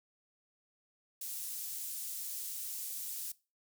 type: high-pass noise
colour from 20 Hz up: pink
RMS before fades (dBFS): -41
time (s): 1.21-3.32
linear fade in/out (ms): 5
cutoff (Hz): 9000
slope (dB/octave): 12
effects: noise-tail reverb RT60 0.3 s tail -21 dB re dry